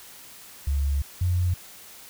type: tone pair in turn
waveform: sine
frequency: 70 / 89.29 Hz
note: C#2 / F2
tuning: +18 / +39 cents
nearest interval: major third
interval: 421 cents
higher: second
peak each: -21 / -20 dBFS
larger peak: second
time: 0.67-1.02 / 1.21-1.54 s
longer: first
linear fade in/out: 5 ms
effects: white hiss -46 dBFS RMS until 2.09 s